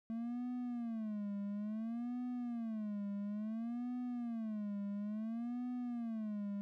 triangle tone with vibrato, 223.5 Hz, A3, 27 cents sharp, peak -36 dBFS, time 0.1-6.61 s, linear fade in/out 0 ms, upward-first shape sine, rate 0.58 Hz, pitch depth 180 cents each way, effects none

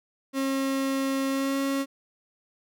35% pulse tone with pitch glide, 270 to 273.9 Hz, C#4 to C#4, -45 to -21 cents, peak -23 dBFS, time 0.33-1.86 s, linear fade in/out 50 ms, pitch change +24 cents, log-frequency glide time 1.29-1.58 s, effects none

